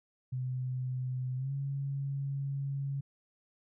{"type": "tone with pitch glide", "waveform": "sine", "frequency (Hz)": [127.8, 138.56], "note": ["C3", "C#3"], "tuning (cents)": [-40, 0], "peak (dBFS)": -32, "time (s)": [0.32, 3.01], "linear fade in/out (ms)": 10, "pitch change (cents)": 140, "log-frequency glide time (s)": [1.36, 1.52], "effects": []}